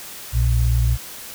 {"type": "tone pair together", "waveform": "sine", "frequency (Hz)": [61, 118.53], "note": ["B1", "A#2"], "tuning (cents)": [-21, 29], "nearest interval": "octave", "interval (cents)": 1150, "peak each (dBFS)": [-16, -19], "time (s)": [0.32, 0.98], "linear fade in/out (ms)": 50, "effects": ["white hiss -36 dBFS RMS until 1.34 s"]}